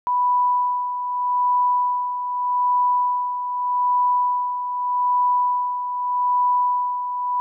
sine tone with tremolo, 987.8 Hz, B5, in tune, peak -15 dBFS, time 0.07-7.4 s, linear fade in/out 0 ms, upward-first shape sine, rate 0.82 Hz, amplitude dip 60%, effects none

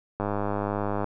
click train, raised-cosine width 1 ms, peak -14 dBFS, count 87, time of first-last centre 0.2-1.043 s, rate 102 Hz, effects none

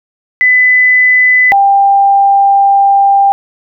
sine tone pair in turn, 2004 / 793.8 Hz, B6 / G5, +25 / +22 cents, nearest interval octave + major third, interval 1603 cents, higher first, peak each -4 dBFS, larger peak neither, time 0.41-1.52 / 1.52-3.32 s, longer second, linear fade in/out 0 ms, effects none

